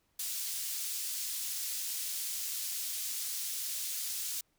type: high-pass noise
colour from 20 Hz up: pink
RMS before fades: -37 dBFS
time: 0.19-4.41 s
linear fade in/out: 5 ms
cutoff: 5300 Hz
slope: 12 dB/octave
effects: pink hiss -75 dBFS RMS until 4.58 s